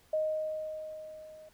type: tone with level ramp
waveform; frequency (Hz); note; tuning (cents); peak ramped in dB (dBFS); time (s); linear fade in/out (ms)
sine; 622.3; D#5; 0; -26 to -49; 0.13-1.49; 5
effects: pink hiss -64 dBFS RMS until 1.53 s